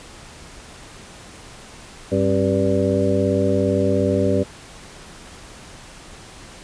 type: harmonic tone with a mistuned harmonic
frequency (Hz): 97.5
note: G2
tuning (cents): -9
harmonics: 1 / 2 / 3 / 4 / 5 / 6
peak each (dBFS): -23 / -23 / -23 / -23 / -23 / -23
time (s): 2.11-4.44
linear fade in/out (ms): 20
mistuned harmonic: 3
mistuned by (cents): -120
effects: pink hiss -41 dBFS RMS until 6.63 s + resampled to 22050 Hz